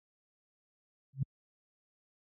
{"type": "tone with exponential growth", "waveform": "sine", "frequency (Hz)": 135.1, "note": "C#3", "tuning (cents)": -44, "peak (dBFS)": -24, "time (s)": [1.13, 1.23], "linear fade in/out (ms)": 5, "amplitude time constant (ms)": 21, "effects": ["high-pass 60 Hz 12 dB/octave"]}